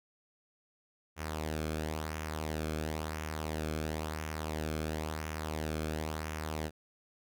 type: tone with flanger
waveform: sawtooth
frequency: 77.8 Hz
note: D#2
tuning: in tune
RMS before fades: -37 dBFS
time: 1.16-6.71 s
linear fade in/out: 50 ms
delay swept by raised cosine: 0.23 to 1.07 ms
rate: 0.97 Hz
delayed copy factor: -0.55
effects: none